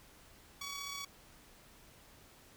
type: tone with amplitude modulation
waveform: 10% pulse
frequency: 1129 Hz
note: C#6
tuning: 31 cents sharp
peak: -31 dBFS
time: 0.61-1.05 s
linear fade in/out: 5 ms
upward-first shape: sine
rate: 35.5 Hz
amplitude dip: 35%
effects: pink hiss -60 dBFS RMS until 2.56 s